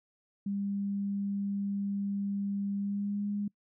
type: tone with pitch glide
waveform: sine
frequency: 200 to 204.4 Hz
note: G3 to G#3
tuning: +35 to -27 cents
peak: -30 dBFS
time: 0.46-3.48 s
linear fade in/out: 5 ms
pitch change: +38 cents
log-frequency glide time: 2.77-3.26 s
effects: noise-tail reverb RT60 0.1 s tail -25 dB re dry